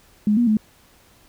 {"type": "tone with pitch steps", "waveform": "sine", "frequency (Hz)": [209.6, 239.4, 215.2], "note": ["G#3", "A#3", "A3"], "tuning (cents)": [16, 46, -38], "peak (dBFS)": -14, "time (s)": [0.27, 0.57], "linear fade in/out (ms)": 2, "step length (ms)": 100, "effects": ["pink hiss -54 dBFS RMS until 1.28 s"]}